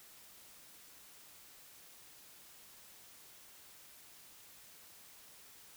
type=silence; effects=white hiss -58 dBFS RMS until 5.76 s